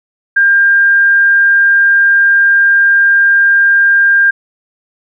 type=tone; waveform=sine; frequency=1600 Hz; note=G6; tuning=35 cents sharp; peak=-5 dBFS; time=0.36-4.31 s; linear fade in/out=10 ms; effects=none